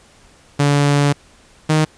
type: tone pair in turn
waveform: sawtooth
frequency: 143.6 / 155.23 Hz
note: D3 / D#3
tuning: -39 / -4 cents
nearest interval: minor second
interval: 135 cents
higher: second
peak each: -8 dBFS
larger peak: neither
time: 0.59-1.13 / 1.69-1.85 s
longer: first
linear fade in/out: 10 ms
effects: pink hiss -49 dBFS RMS until 1.97 s + resampled to 22050 Hz